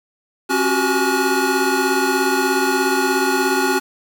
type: tone cluster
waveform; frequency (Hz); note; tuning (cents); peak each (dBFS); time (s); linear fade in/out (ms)
square; 269.3 / 366.3 / 383.1 / 848 / 1440; C#4 / F#4 / G4 / G#5 / F#6; -50 / -17 / -40 / +36 / -47; -23; 0.49-3.8; 20
effects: 7-bit